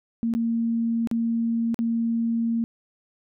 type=tone with dropouts; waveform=sine; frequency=230.3 Hz; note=A#3; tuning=21 cents flat; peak=-21 dBFS; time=0.23-2.64 s; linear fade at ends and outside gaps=0 ms; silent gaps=0.338-0.35 / 1.073-1.113 / 1.744-1.79 s; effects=none